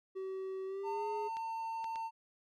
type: tone with pitch glide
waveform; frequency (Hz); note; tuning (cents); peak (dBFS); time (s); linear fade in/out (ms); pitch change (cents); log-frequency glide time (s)
triangle; 381 to 417.9; G4 to G#4; -49 to +11; -36; 0.15-1.29; 20; +160; 0.66-1.07
type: tone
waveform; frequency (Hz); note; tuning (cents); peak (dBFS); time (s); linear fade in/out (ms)
triangle; 903; A5; +45; -35; 0.83-2.11; 50
type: clicks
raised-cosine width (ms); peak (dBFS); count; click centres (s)
0.2; -32; 3; 1.369 / 1.843 / 1.958
effects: none